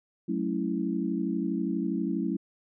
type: chord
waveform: sine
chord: F# minor seventh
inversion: none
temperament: equal with one note detuned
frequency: 185 / 217.3 / 277.2 / 329.6 Hz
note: F#3 / A3 / C#4 / E4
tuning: 0 / -21 / 0 / 0 cents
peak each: -32 dBFS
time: 0.28-2.37 s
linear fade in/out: 10 ms
effects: none